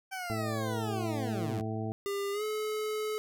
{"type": "linear sweep", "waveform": "20% pulse", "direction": "down", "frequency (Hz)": [777, 79.9], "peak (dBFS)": -31, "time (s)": [0.11, 1.62], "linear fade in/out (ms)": 20}
{"type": "harmonic tone", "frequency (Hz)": 110, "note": "A2", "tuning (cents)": 0, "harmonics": [1, 2, 3, 4, 6, 7], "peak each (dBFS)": [-35, -38, -40, -41, -43, -43], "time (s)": [0.3, 1.92], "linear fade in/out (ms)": 0}
{"type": "tone with pitch glide", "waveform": "square", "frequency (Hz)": [400.2, 428.9], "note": ["G4", "A4"], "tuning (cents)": [36, -44], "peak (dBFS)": -32, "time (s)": [2.06, 3.18], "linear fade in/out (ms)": 0, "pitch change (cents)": 120, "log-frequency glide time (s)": [2.32, 2.43]}
{"effects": []}